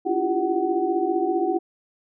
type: tone cluster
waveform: sine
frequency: 287.6 / 334.4 / 349.6 / 394.5 / 749 Hz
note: D4 / E4 / F4 / G4 / F#5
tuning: -36 / +25 / +2 / +11 / +21 cents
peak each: -34 / -25 / -25 / -27 / -26 dBFS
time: 0.05-1.59 s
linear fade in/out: 20 ms
effects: none